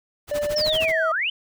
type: noise with tremolo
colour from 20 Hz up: pink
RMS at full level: -31 dBFS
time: 0.27-0.93 s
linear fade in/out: 50 ms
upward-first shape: sine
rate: 13 Hz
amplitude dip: 100%
type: tone with pitch glide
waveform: triangle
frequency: 588 to 644.9 Hz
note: D5 to E5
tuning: +2 to -38 cents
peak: -20 dBFS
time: 0.31-1.12 s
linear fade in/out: 5 ms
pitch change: +160 cents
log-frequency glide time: 0.48-0.84 s
type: exponential two-way sweep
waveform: sine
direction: down then up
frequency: 5580 to 1196 to 3144 Hz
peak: -21 dBFS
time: 0.56-1.3 s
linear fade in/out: 5 ms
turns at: 1.11 s
effects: none